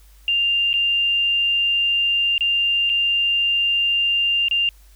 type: tone with dropouts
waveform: sine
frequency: 2794 Hz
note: F7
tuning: in tune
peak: -16 dBFS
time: 0.28-4.69 s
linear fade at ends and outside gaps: 1 ms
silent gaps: 0.731-0.739 / 2.38-2.408 / 2.894-2.898 / 4.484-4.511 s
effects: added 50 Hz sine -46 dBFS peak until 4.95 s + white hiss -56 dBFS RMS until 4.95 s